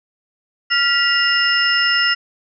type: tone cluster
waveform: sine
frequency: 1394 / 1944 / 2820 / 5250 Hz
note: F6 / B6 / F7 / E8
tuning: -4 / -28 / +16 / -8 cents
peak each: -19 dBFS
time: 0.7-2.15 s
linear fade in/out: 20 ms
effects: none